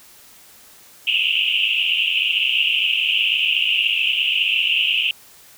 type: band-pass noise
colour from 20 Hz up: white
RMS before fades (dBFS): -19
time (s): 1.07-5.11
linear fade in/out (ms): 2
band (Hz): 2600 to 3000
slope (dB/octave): 96
effects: white hiss -47 dBFS RMS until 5.57 s

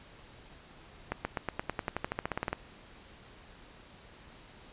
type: accelerating click train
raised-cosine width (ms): 0.5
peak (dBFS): -16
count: 18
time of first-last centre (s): 1.12-2.53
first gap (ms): 130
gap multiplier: 0.94
effects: pink hiss -54 dBFS RMS until 4.72 s + resampled to 8000 Hz

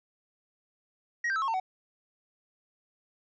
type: tone with pitch steps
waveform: triangle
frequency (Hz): 1892 / 1572.7 / 1307.3 / 1086.7 / 903.3 / 750.8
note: A#6 / G6 / E6 / C#6 / A5 / F#5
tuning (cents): +25 / +5 / -15 / -35 / +45 / +25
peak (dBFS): -25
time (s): 1.24-1.6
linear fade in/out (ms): 5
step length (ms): 60
effects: resampled to 16000 Hz

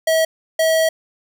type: tone pair in turn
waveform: square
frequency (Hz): 644 / 644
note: E5 / E5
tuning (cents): -41 / -41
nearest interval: unison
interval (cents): 0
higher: neither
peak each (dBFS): -14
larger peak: neither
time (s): 0.07-0.25 / 0.59-0.89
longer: second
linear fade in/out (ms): 5
effects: none

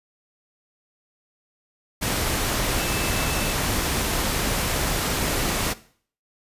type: tone in noise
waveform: sine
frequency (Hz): 2637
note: E7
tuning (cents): 0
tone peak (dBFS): -35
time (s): 2.77-3.54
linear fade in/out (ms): 20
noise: pink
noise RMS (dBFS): -24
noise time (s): 2.01-5.74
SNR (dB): -14
effects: noise-tail reverb RT60 0.5 s tail -17 dB re dry + resampled to 32000 Hz

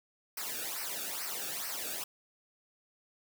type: noise with flanger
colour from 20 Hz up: white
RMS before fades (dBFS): -38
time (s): 0.37-2.04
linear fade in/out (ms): 5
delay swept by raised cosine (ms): 0.28 to 1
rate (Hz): 2.3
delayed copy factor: -0.8
effects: none

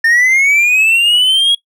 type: linear sweep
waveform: triangle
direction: up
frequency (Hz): 1800 to 3322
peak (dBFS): -6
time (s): 0.04-1.55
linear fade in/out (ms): 5
effects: noise-tail reverb RT60 0.1 s tail -20 dB re dry

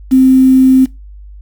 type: tone with quantisation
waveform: sine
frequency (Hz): 261.4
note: C4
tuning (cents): -1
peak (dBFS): -3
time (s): 0.11-0.86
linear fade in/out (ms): 20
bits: 5
effects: noise-tail reverb RT60 0.2 s tail -19 dB re dry + added 50 Hz sine -30 dBFS peak until 1.41 s

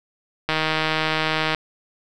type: click train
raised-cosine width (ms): 0.3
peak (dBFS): -5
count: 167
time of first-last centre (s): 0.49-1.547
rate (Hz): 157
effects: none

